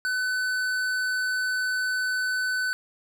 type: tone with tanh clipping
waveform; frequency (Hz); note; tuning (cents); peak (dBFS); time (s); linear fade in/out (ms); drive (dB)
triangle; 1507; F#6; +31; -26; 0.05-2.73; 0; 18
effects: none